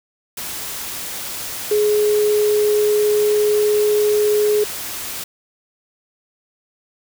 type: tone in noise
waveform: sine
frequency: 420.1 Hz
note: G#4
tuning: 20 cents sharp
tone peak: -13 dBFS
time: 1.71-4.64 s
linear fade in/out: 5 ms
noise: white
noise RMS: -28 dBFS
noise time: 0.37-5.24 s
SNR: +12 dB
effects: none